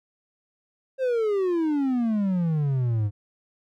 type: exponential sweep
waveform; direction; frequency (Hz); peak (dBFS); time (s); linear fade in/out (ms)
triangle; down; 537 to 100; -19; 0.98-3.11; 50
effects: none